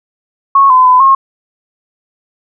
sine tone with pitch steps, 1099 / 1019 / 1008 / 1079 Hz, C#6 / C6 / B5 / C#6, -15 / -46 / +35 / -47 cents, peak -3 dBFS, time 0.55-1.15 s, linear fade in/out 5 ms, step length 150 ms, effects none

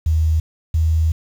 sine tone pair in turn, 79.3 / 80.08 Hz, D#2 / E2, +33 / -50 cents, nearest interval unison, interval 17 cents, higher second, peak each -13 dBFS, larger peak neither, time 0.06-0.4 / 0.74-1.12 s, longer second, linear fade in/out 5 ms, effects 7-bit

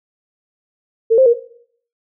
sine tone with pitch steps, 452 / 525 / 470.3 Hz, A4 / C5 / A#4, +47 / +6 / +15 cents, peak -7 dBFS, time 1.1-1.34 s, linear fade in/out 20 ms, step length 80 ms, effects noise-tail reverb RT60 0.6 s tail -17 dB re dry

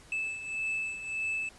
triangle beating tone pair, 2622 / 2623.7 Hz, E7 / E7, -10 / -9 cents, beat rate 1.7 Hz, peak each -31 / -37 dBFS, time 0.12-1.49 s, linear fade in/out 2 ms, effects pink hiss -55 dBFS RMS until 1.58 s + resampled to 24000 Hz

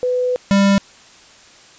sine / square tone pair in turn, 499.5 / 198.23 Hz, B4 / G3, +20 / +20 cents, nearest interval octave + major third, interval 1600 cents, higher first, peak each -15 / -11 dBFS, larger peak second, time 0.03-0.36 / 0.51-0.78 s, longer first, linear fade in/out 0 ms, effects white hiss -45 dBFS RMS until 1.78 s + resampled to 16000 Hz

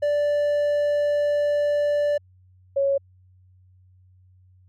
triangle / sine tone pair in turn, 585 / 553.5 Hz, D5 / C#5, -7 / -3 cents, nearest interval minor second, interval 96 cents, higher first, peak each -17 / -18 dBFS, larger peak first, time 0.02-2.18 / 2.76-2.98 s, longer first, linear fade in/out 10 ms, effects added 92 Hz sine -52 dBFS peak until 4.68 s

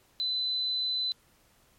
sine tone, 4017 Hz, B7, 29 cents sharp, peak -27 dBFS, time 0.2-1.12 s, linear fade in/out 0 ms, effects pink hiss -64 dBFS RMS until 1.78 s + MP3 64 kbps

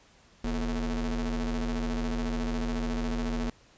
45% pulse ring-modulated tone, 98 Hz, G2, in tune, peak -25 dBFS, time 0.44-3.5 s, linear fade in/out 5 ms, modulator 140 Hz, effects pink hiss -59 dBFS RMS until 3.77 s + resampled to 16000 Hz

